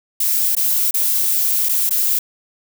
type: noise with dropouts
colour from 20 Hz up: violet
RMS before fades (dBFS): -17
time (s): 0.2-2.19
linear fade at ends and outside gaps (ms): 5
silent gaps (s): 0.552-0.566 / 0.91-0.941 / 1.688-1.692 / 1.894-1.907
effects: none